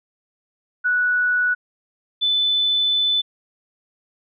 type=tone pair in turn; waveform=sine; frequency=1474 / 3506 Hz; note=F#6 / A7; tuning=-7 / -7 cents; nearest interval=octave + minor third; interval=1500 cents; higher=second; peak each=-16 dBFS; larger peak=neither; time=0.84-1.55 / 2.21-3.22 s; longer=second; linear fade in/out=20 ms; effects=none